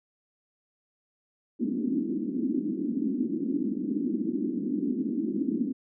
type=band-pass noise; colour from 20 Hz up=pink; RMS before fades=-29 dBFS; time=1.59-5.73 s; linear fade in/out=20 ms; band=220 to 320 Hz; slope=48 dB/octave; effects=none